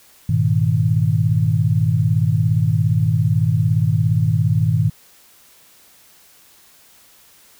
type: tone cluster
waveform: sine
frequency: 102.8 / 120.3 / 157.1 Hz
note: G#2 / B2 / D#3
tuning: -17 / -45 / +17 cents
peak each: -18 dBFS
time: 0.29-4.9 s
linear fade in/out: 5 ms
effects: white hiss -50 dBFS RMS until 7.59 s